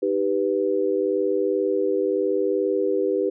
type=chord; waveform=sine; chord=Eb augmented; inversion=none; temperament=equal; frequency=311.1 / 392 / 493.9 Hz; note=Eb4 / G4 / B4; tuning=0 / 0 / 0 cents; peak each=-27 / -22 / -24 dBFS; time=0.02-3.3 s; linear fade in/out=10 ms; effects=none